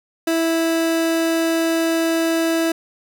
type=tone; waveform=30% pulse; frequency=328.5 Hz; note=E4; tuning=6 cents flat; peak=-14 dBFS; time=0.27-2.72 s; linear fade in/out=5 ms; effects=none